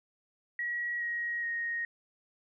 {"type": "tone with pitch steps", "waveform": "sine", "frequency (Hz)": [1914, 1890.9, 1868.1], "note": ["A#6", "A#6", "A#6"], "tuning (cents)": [45, 24, 3], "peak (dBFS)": -31, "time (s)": [0.59, 1.85], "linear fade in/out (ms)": 2, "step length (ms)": 420, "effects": []}